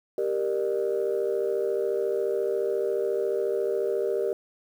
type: chord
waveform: sine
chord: G minor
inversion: none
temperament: equal with one note detuned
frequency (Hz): 392 / 466.2 / 600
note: G4 / Bb4 / D5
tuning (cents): 0 / 0 / +37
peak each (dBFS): -26 / -27 / -30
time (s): 0.18-4.33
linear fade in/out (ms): 2
effects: tanh soft clip ceiling -17 dBFS + 9-bit